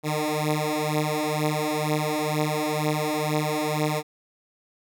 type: beating tone pair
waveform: 10% pulse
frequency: 151.1 / 153.2 Hz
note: D3 / D#3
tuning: +50 / -27 cents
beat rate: 2.1 Hz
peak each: -18 dBFS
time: 0.03-4.03 s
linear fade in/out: 50 ms
effects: none